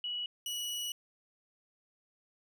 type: tone pair in turn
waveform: sine / sawtooth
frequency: 2931 / 2931 Hz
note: F#7 / F#7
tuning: -17 / -17 cents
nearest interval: unison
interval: 0 cents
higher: neither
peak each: -34 / -32 dBFS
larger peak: second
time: 0.04-0.26 / 0.46-0.92 s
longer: second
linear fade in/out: 2 ms
effects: none